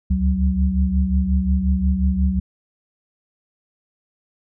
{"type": "tone cluster", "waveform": "sine", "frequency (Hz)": [67.4, 73, 187.9], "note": ["C#2", "D2", "F#3"], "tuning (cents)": [-48, -10, 27], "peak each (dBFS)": -20, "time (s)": [0.1, 2.4], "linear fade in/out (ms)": 10, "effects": []}